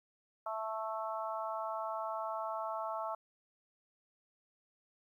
harmonic tone, 220 Hz, A3, in tune, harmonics 3 / 4 / 5 / 6, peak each -40 / -41 / -42 / -43 dBFS, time 0.46-3.15 s, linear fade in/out 5 ms, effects 12-bit

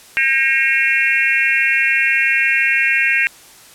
sine tone cluster, 1605 / 1879 / 2175 / 2406 / 2709 Hz, G6 / A#6 / C#7 / D7 / E7, +40 / +13 / -33 / +41 / +47 cents, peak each -19 dBFS, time 0.17-3.27 s, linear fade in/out 0 ms, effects white hiss -43 dBFS RMS until 3.74 s + low-pass 12000 Hz 12 dB/octave

